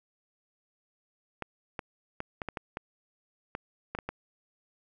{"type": "clicks", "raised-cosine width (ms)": 0.5, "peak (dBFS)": -19, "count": 11, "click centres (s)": [1.423, 1.792, 2.204, 2.418, 2.487, 2.572, 2.771, 3.551, 3.95, 3.988, 4.09], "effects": []}